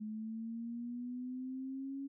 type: linear sweep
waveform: sine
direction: up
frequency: 212.6 to 277.2 Hz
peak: -39 dBFS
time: 0-2.08 s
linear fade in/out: 20 ms
effects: none